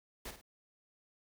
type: noise with echo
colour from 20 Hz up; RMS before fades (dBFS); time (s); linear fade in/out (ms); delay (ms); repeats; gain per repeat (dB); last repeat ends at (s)
pink; -44; 0.25-0.31; 5; 52; 2; -8; 0.414
effects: none